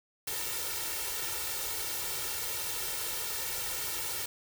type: noise with comb filter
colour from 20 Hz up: white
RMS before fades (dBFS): -35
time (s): 0.27-4.26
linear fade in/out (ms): 5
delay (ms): 2.2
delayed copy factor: +0.9
effects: none